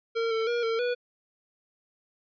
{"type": "tone with pitch steps", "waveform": "square", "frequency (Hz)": [457.9, 447.5, 475.7, 453.3, 488.8], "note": ["A#4", "A4", "A#4", "A#4", "B4"], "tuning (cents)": [-31, 29, 35, -48, -18], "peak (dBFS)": -26, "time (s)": [0.15, 0.95], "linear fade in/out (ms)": 20, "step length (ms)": 160, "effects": ["resampled to 11025 Hz"]}